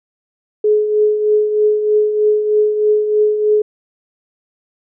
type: tone with tremolo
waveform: sine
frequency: 423.6 Hz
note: G#4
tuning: 34 cents sharp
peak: -8 dBFS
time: 0.64-3.62 s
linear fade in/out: 5 ms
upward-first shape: triangle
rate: 3.2 Hz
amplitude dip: 60%
effects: none